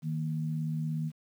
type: tone pair together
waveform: sine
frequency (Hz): 156.21 / 233.1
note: D#3 / A#3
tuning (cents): +7 / 0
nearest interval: perfect fifth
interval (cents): 693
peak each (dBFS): -30 / -38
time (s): 0.02-1.12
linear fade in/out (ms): 50
effects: 10-bit